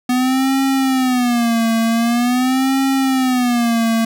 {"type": "tone with vibrato", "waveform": "square", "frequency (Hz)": 247.2, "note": "B3", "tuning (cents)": 2, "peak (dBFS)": -14, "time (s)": [0.09, 4.05], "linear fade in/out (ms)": 5, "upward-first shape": "sine", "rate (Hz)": 0.45, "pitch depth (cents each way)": 150, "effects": []}